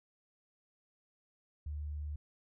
sine tone, 74.3 Hz, D2, 21 cents sharp, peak -37 dBFS, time 1.66-2.16 s, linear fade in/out 5 ms, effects none

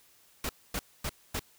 pink noise bursts, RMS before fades -33 dBFS, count 4, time 0.44-1.394 s, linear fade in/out 2 ms, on 51 ms, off 250 ms, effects white hiss -62 dBFS RMS until 1.58 s

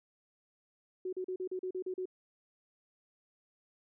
sine tone bursts, 370 Hz, F#4, in tune, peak -34 dBFS, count 9, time 1.05-2.056 s, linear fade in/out 5 ms, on 78 ms, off 38 ms, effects none

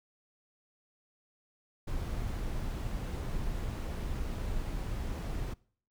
brown noise, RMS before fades -35 dBFS, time 1.87-5.54 s, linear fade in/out 10 ms, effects noise-tail reverb RT60 0.5 s tail -23 dB re dry

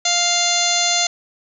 harmonic tone, 698.5 Hz, F5, in tune, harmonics 1 / 2 / 3 / 4 / 5 / 6 / 7 / 8 / 9 / 10, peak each -23 / -30 / -25 / -27 / -23 / -22 / -28 / -34 / -22 / -24 dBFS, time 0.05-1.07 s, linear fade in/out 5 ms, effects none

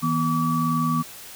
sine tone cluster, 161.1 / 242.8 / 1147 Hz, E3 / B3 / D6, -39 / -29 / -41 cents, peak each -24 dBFS, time 0.02-1.03 s, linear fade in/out 20 ms, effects white hiss -41 dBFS RMS until 1.35 s

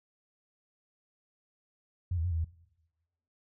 sine tone with pitch steps, 89.3 / 81 / 89.8 / 82.1 / 81.1 Hz, F2 / E2 / F2 / E2 / E2, +39 / -30 / +49 / -6 / -28 cents, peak -28 dBFS, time 2.11-2.445 s, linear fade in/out 5 ms, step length 67 ms, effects noise-tail reverb RT60 1.0 s tail -20 dB re dry

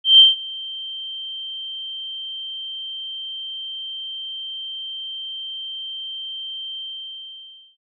sine tone with ADSR envelope, 3136 Hz, G7, in tune, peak -4 dBFS, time 0.04-7.77 s, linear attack 150 ms, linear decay 160 ms, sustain -24 dB, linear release 1000 ms, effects none

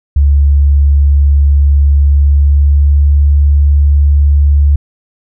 sine tone with pitch glide, 71 to 71.91 Hz, C#2 to D2, +42 to -36 cents, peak -4 dBFS, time 0.16-4.76 s, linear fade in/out 5 ms, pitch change +22 cents, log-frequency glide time 2.02-3.13 s, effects none

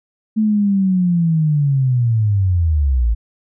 sine linear sweep, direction down, 220 to 52.8 Hz, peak -12 dBFS, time 0.36-3.15 s, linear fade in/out 20 ms, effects none

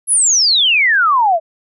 sine exponential sweep, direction down, 11175 to 625 Hz, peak -9 dBFS, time 0.07-1.4 s, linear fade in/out 50 ms, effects none

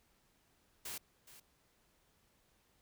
white noise with echo, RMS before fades -44 dBFS, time 0.85-0.98 s, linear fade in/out 5 ms, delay 420 ms, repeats 1, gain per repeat -14 dB, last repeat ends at 1.4 s, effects pink hiss -73 dBFS RMS until 2.81 s

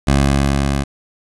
15% pulse tone with level ramp, 69.3 Hz, C#2, in tune, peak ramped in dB -4 to -10 dBFS, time 0.07-0.84 s, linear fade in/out 10 ms, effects resampled to 24000 Hz + 7-bit

